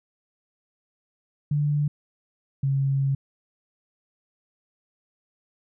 sine tone pair in turn, 146.83 / 136.93 Hz, D3 / C#3, 0 / -21 cents, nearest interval minor second, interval 121 cents, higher first, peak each -20 dBFS, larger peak neither, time 1.51-1.88 / 2.63-3.15 s, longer second, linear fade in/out 5 ms, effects none

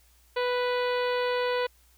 harmonic tone, 493.9 Hz, B4, in tune, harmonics 1 / 2 / 3 / 4 / 5 / 6 / 7 / 8 / 9, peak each -26 / -32 / -36 / -38 / -40 / -42 / -43 / -44 / -45 dBFS, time 0.36-1.67 s, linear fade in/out 10 ms, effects added 60 Hz sine -60 dBFS peak until 1.97 s + white hiss -63 dBFS RMS until 1.97 s

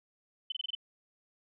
sine tone bursts, 3044 Hz, F#7, 48 cents sharp, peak -32 dBFS, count 6, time 0.5-0.751 s, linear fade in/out 5 ms, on 21 ms, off 25 ms, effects none

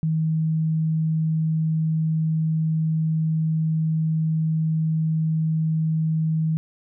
sine tone, 159 Hz, D#3, 38 cents sharp, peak -19 dBFS, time 0.03-6.57 s, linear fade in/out 0 ms, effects none

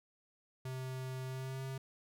square tone with pitch glide, 130 to 133.04 Hz, C3 to C3, -11 to +29 cents, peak -40 dBFS, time 0.65-1.78 s, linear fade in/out 5 ms, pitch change +40 cents, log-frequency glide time 1.26-1.63 s, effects none

